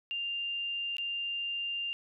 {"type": "tone with dropouts", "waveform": "sine", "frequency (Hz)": 2794, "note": "F7", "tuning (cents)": 0, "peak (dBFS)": -32, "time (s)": [0.11, 1.93], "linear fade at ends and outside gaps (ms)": 0, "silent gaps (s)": [0.968, 0.983], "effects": []}